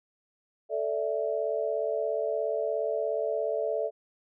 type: chord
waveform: sine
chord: A suspended fourth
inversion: none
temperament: equal with one note detuned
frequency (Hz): 440 / 582.3 / 659.3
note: A4 / D5 / E5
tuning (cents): 0 / -15 / 0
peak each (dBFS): -31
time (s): 0.69-3.91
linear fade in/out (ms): 50
effects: none